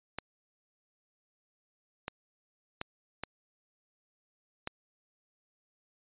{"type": "clicks", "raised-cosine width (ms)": 0.3, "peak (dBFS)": -19, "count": 5, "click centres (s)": [0.186, 2.081, 2.814, 3.236, 4.674], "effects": ["resampled to 8000 Hz"]}